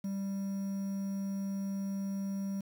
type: tone with quantisation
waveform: triangle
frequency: 196 Hz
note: G3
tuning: in tune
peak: -31 dBFS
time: 0.04-2.61 s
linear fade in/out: 5 ms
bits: 9
effects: none